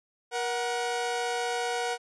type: tone pair together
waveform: sawtooth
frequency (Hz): 475.1 / 740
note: A#4 / F#5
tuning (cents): +33 / 0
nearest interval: minor sixth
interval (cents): 767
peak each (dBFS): -27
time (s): 0.31-1.98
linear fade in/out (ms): 50
effects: resampled to 22050 Hz